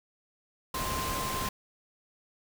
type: tone in noise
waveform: sine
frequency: 1046.5 Hz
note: C6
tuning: in tune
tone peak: -34 dBFS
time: 0.74-1.49 s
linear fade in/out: 5 ms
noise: pink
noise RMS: -34 dBFS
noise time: 0.74-1.49 s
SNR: -3 dB
effects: none